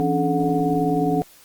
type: tone cluster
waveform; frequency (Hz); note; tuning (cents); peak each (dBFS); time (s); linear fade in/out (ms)
sine; 166.5 / 272.4 / 291.8 / 432 / 730; E3 / C#4 / D4 / A4 / F#5; +18 / -30 / -11 / -32 / -24; -24; 0-1.22; 0
effects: white hiss -50 dBFS RMS until 1.44 s + Opus 24 kbps